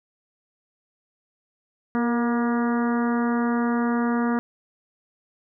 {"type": "harmonic tone with a mistuned harmonic", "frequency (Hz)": 238, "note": "A#3", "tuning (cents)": 36, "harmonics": [1, 2, 3, 4, 5, 6, 7, 8], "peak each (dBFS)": [-21, -30, -33, -33, -33, -35, -38, -41], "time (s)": [1.95, 4.39], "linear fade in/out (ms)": 0, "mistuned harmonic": 2, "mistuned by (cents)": -30, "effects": []}